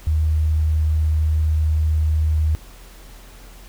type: tone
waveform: sine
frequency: 77.78 Hz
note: D#2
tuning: in tune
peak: -15 dBFS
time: 0.07-2.55 s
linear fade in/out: 0 ms
effects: added 42 Hz sine -40 dBFS peak until 3.68 s + pink hiss -46 dBFS RMS until 3.68 s